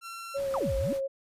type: tone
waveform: sawtooth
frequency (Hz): 1358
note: F6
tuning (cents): -49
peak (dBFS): -35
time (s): 0.01-0.41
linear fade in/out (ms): 50
type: tone with vibrato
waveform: sine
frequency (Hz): 549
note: C#5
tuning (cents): -17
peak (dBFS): -28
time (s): 0.34-1.08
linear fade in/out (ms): 20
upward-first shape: sine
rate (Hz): 4.1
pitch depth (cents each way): 30
type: noise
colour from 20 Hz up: pink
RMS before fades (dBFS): -46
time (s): 0.35-1.01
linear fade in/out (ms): 50
type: exponential two-way sweep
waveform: sine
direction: down then up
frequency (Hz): 1337 to 45.64 to 319.5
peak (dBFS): -29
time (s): 0.54-0.93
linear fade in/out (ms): 0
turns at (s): 0.76
effects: resampled to 32000 Hz